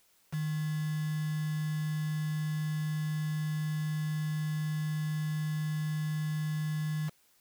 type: tone with quantisation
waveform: sine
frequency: 154 Hz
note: D#3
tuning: 17 cents flat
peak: -30 dBFS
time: 0.32-7.1 s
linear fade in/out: 20 ms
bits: 7
effects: white hiss -67 dBFS RMS until 7.4 s